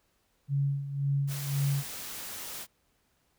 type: tone with tremolo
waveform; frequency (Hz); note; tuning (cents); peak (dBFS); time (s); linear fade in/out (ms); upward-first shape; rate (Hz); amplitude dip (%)
sine; 140; C#3; +18; -24; 0.48-1.84; 50; sine; 1.9; 70
type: noise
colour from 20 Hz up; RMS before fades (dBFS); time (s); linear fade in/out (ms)
white; -40; 1.27-2.67; 50
effects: pink hiss -72 dBFS RMS until 3.38 s